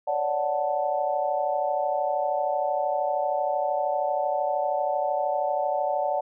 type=chord; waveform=sine; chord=D major seventh; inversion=third; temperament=equal; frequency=554.4 / 587.3 / 740 / 880 Hz; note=C#5 / D5 / F#5 / A5; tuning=0 / 0 / 0 / 0 cents; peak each=-32 / -27 / -27 / -30 dBFS; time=0.07-6.21 s; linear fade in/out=10 ms; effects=none